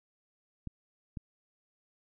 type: clicks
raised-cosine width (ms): 5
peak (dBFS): -26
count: 2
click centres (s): 0.673 / 1.172
effects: none